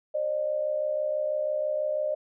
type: tone pair together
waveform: sine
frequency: 539.9 / 606 Hz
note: C#5 / D#5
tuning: -46 / -46 cents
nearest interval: major second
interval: 200 cents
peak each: -32 / -26 dBFS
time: 0.14-2.15 s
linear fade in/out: 10 ms
effects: none